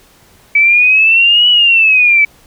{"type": "exponential two-way sweep", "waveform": "sine", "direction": "up then down", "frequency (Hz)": [2287, 2960, 2287], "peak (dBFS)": -5, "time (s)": [0.55, 2.25], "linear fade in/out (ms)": 5, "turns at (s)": 1.49, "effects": ["pink hiss -46 dBFS RMS until 2.46 s"]}